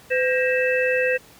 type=tone cluster; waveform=sine; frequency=508 / 1604 / 1891 / 2633 Hz; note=B4 / G6 / A#6 / E7; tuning=+49 / +39 / +24 / -3 cents; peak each=-20 / -27 / -26 / -25 dBFS; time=0.1-1.18 s; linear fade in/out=20 ms; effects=pink hiss -49 dBFS RMS until 1.39 s + high-pass 60 Hz 12 dB/octave